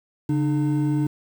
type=tone pair together; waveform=triangle; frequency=142.33 / 302.3 Hz; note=C#3 / D#4; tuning=+46 / -50 cents; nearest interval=octave + minor second; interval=1304 cents; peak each=-20 dBFS; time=0.29-1.07 s; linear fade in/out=5 ms; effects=8-bit

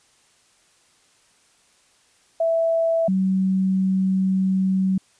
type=tone pair in turn; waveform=sine; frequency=659.3 / 189.55 Hz; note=E5 / F#3; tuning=0 / +42 cents; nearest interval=octave + minor seventh; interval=2158 cents; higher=first; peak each=-17 dBFS; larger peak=neither; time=2.4-3.08 / 3.08-4.98 s; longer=second; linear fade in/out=5 ms; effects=white hiss -59 dBFS RMS until 5.19 s + resampled to 22050 Hz

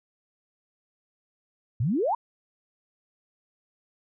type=exponential sweep; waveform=sine; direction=up; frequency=102.2 to 1004 Hz; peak=-22 dBFS; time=1.8-2.15 s; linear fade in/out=5 ms; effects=none

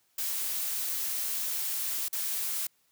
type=noise with dropouts; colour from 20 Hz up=blue; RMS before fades=-32 dBFS; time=0.18-2.67 s; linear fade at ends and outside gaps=5 ms; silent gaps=2.084-2.128 s; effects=white hiss -70 dBFS RMS until 2.91 s + high-pass 60 Hz 12 dB/octave

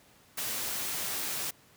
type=noise; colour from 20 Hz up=white; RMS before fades=-34 dBFS; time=0.37-1.51 s; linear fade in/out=10 ms; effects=pink hiss -60 dBFS RMS until 1.76 s + high-pass 80 Hz 12 dB/octave

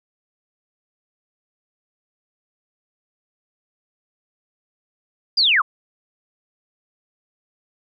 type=linear sweep; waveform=sine; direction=down; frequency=4978 to 997 Hz; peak=-13 dBFS; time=5.37-5.62 s; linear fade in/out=10 ms; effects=none

